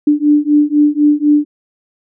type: beating tone pair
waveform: sine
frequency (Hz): 293.7 / 297.7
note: D4 / D4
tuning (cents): 0 / +24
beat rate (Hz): 4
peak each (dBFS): -11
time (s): 0.07-1.45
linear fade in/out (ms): 5
effects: none